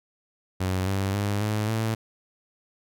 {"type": "tone with pitch steps", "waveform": "sawtooth", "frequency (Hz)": [93.2, 97.44, 101.87, 106.5, 111.35], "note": ["F#2", "G2", "G#2", "G#2", "A2"], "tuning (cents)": [13, -10, -33, 44, 21], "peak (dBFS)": -20, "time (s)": [0.6, 1.95], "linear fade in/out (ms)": 10, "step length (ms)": 270, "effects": []}